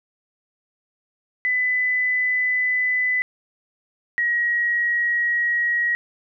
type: tone pair in turn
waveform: sine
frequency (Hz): 2002 / 1899.7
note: B6 / A#6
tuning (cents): +23 / +32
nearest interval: minor second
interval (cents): 91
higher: first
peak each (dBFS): -18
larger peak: neither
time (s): 1.45-3.22 / 4.18-5.95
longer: neither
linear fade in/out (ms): 0
effects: none